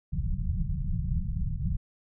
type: low-pass noise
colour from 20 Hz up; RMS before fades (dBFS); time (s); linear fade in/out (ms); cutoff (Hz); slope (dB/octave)
pink; -29; 0.12-1.77; 10; 190; 96
effects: none